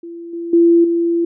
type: tone with level steps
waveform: sine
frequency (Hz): 338.9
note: E4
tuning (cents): +48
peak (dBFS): -28 / -22 / -7 / -13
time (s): 0.03-1.25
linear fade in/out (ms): 5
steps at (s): 0.33 / 0.53 / 0.84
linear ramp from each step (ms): 5
effects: none